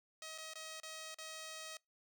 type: tone with dropouts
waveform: 5% pulse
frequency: 634 Hz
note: D#5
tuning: 32 cents sharp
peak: -35 dBFS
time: 0.22-1.77 s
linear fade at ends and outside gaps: 2 ms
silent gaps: 0.379-0.383 / 0.536-0.555 / 0.801-0.832 / 1.145-1.185 s
effects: noise-tail reverb RT60 0.2 s tail -25 dB re dry